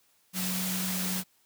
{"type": "tone in noise", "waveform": "sine", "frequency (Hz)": 185, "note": "F#3", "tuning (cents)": 0, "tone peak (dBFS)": -32, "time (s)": [0.33, 1.24], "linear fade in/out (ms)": 50, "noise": "white", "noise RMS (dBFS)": -33, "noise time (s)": [0.33, 1.24], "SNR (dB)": -2, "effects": ["white hiss -67 dBFS RMS until 1.45 s", "high-pass 80 Hz 12 dB/octave"]}